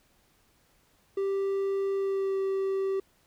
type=tone with pitch glide; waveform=triangle; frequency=392 to 387.1 Hz; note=G4 to G4; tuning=0 to -22 cents; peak=-24 dBFS; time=1.17-3 s; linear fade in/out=5 ms; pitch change=-22 cents; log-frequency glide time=1.95-2.38 s; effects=pink hiss -66 dBFS RMS until 3.26 s